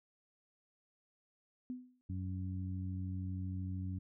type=tone with exponential decay; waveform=sine; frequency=251.1 Hz; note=B3; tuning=29 cents sharp; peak=-36 dBFS; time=1.7-2.01 s; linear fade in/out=0 ms; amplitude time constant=66 ms
type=harmonic tone; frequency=93 Hz; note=F#2; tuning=9 cents sharp; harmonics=1 / 2 / 3; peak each=-38 / -44 / -48 dBFS; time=2.09-3.99 s; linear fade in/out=10 ms
effects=none